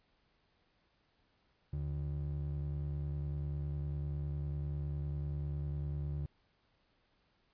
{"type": "ring-modulated tone", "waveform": "triangle", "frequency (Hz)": 110.8, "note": "A2", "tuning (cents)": 13, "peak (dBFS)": -30, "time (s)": [1.73, 6.26], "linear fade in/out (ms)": 0, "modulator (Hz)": 35, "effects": ["pink hiss -74 dBFS RMS until 7.53 s", "resampled to 11025 Hz"]}